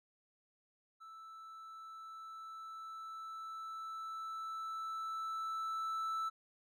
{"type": "tone with level ramp", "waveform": "triangle", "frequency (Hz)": 1318.5, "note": "E6", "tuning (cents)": 0, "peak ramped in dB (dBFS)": [-49, -33], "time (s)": [1, 6.3], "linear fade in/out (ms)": 20, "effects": []}